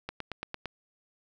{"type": "click train", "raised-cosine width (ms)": 0.3, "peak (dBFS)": -19, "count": 6, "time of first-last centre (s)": [0.09, 0.657], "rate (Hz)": 8.82, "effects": []}